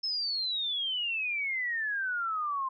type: exponential sweep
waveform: sine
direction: down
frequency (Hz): 5274 to 1040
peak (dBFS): -29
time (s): 0.03-2.69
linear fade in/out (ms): 10
effects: none